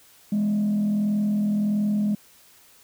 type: tone with frequency modulation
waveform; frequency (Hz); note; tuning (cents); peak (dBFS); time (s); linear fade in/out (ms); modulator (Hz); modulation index
sine; 207.7; G#3; 0; -18; 0.32-2.15; 5; 41.5; 0.3
effects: tanh soft clip ceiling -18 dBFS + white hiss -54 dBFS RMS until 2.83 s